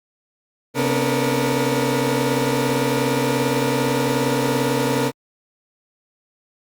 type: tone cluster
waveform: 30% pulse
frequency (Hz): 132.7 / 248.1 / 285.5 / 446.6 / 477.8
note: C3 / B3 / D4 / A4 / A#4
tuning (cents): +25 / +8 / -49 / +26 / +43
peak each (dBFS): -22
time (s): 0.74-5.12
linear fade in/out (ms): 50
effects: Opus 48 kbps